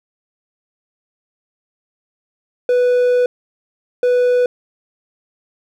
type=tone bursts at uneven times; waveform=triangle; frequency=493.9 Hz; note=B4; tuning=in tune; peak=-9 dBFS; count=2; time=2.69-3.26 / 4.03-4.46 s; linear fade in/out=2 ms; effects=none